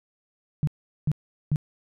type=tone bursts; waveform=sine; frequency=149.7 Hz; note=D3; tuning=33 cents sharp; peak=-19 dBFS; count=3; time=0.63-1.559 s; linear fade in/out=0 ms; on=43 ms; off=400 ms; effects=none